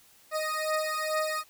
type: beating tone pair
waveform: 20% pulse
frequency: 621 / 623.3 Hz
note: D#5 / D#5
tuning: -3 / +3 cents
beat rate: 2.3 Hz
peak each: -26 dBFS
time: 0.31-1.44 s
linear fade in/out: 50 ms
effects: white hiss -59 dBFS RMS until 1.49 s